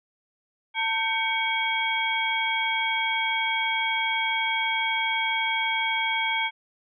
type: tone cluster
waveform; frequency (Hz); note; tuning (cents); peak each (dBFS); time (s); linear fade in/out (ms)
sine; 897 / 1553 / 2242 / 3266; A5 / G6 / C#7 / G#7; +33 / -17 / +19 / -30; -28 / -33 / -26 / -30; 0.74-6.51; 50
effects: none